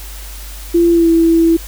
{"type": "tone with pitch glide", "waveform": "sine", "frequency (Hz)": [340.9, 330.8], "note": ["F4", "E4"], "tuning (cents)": [-42, 6], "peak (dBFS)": -7, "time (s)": [0.74, 1.57], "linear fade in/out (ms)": 10, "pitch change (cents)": -52, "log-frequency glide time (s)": [0.91, 1.09], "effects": ["added 50 Hz sine -28 dBFS peak until 1.67 s", "white hiss -34 dBFS RMS until 1.67 s"]}